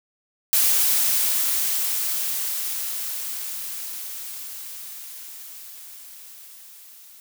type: noise with level ramp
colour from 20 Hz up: blue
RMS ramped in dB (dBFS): -18 to -47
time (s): 0.53-7.2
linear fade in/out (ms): 0
effects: none